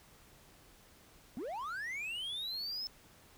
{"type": "linear sweep", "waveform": "triangle", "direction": "up", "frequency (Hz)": [207.7, 5274], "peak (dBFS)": -36, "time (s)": [1.37, 2.87], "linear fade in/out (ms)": 0, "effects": ["pink hiss -61 dBFS RMS until 3.37 s"]}